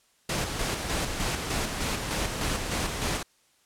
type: noise with tremolo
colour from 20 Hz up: pink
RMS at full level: -28 dBFS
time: 0.29-3.23 s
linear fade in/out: 5 ms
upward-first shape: square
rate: 3.3 Hz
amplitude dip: 40%
effects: white hiss -65 dBFS RMS until 3.65 s + low-pass 10000 Hz 12 dB/octave